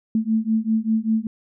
sine beating tone pair, 218.7 / 223.8 Hz, A3 / A3, -10 / +30 cents, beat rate 5.1 Hz, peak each -21 dBFS, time 0.15-1.27 s, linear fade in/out 2 ms, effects none

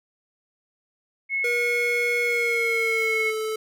sine tone, 2185 Hz, C#7, 26 cents flat, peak -22 dBFS, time 1.29-3.33 s, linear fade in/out 50 ms
square tone with pitch glide, 478.8 to 436.5 Hz, A#4 to A4, +46 to -14 cents, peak -26 dBFS, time 1.44-3.56 s, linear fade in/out 5 ms, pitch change -160 cents, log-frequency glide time 2.22-3.33 s
effects none

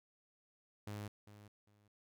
sawtooth tone with echo, 103.83 Hz, G#2, in tune, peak -39 dBFS, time 0.87-1.08 s, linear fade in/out 5 ms, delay 400 ms, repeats 2, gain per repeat -13 dB, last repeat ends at 1.88 s, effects none

